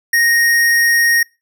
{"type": "tone", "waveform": "square", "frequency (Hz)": 1864.7, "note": "A#6", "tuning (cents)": 0, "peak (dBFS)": -11, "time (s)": [0.13, 1.23], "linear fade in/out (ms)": 5, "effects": ["noise-tail reverb RT60 0.3 s tail -26 dB re dry"]}